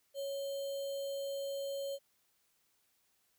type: tone with sample-and-hold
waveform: sine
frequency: 554.4 Hz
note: C#5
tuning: in tune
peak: -36 dBFS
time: 0.14-1.99 s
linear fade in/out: 50 ms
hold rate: 3675 Hz
effects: white hiss -75 dBFS RMS until 3.38 s